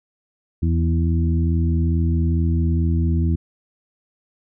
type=harmonic tone with a mistuned harmonic; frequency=82.41 Hz; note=E2; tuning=in tune; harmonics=1 / 2 / 3 / 4; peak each=-17 / -23 / -27 / -29 dBFS; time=0.62-3.36 s; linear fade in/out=10 ms; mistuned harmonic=2; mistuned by=+23 cents; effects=none